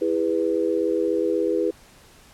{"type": "chord", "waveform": "sine", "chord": "E major", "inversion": "none", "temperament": "equal with one note detuned", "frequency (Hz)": [329.6, 406.3, 493.9], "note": ["E4", "G#4", "B4"], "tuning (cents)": [0, -38, 0], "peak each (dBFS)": -24, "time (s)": [0.01, 1.71], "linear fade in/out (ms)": 10, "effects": ["pink hiss -51 dBFS RMS until 2.33 s", "low-pass 12000 Hz 12 dB/octave"]}